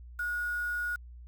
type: tone with quantisation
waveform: sine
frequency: 1447 Hz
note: F#6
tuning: 39 cents flat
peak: -30 dBFS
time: 0.19-0.96 s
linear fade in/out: 5 ms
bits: 8
effects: added 60 Hz sine -45 dBFS peak until 1.27 s